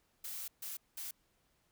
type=noise bursts at uneven times; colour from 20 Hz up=blue; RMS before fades=-43 dBFS; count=3; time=0.24-0.48 / 0.62-0.77 / 0.97-1.11 s; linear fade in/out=5 ms; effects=pink hiss -75 dBFS RMS until 1.71 s